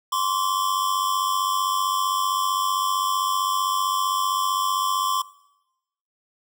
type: tone pair together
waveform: square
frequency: 1046 / 1141.5 Hz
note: C6 / D6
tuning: -1 / -50 cents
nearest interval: major second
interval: 151 cents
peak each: -24 / -26 dBFS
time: 0.12-5.22 s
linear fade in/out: 5 ms
effects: noise-tail reverb RT60 0.9 s tail -20 dB re dry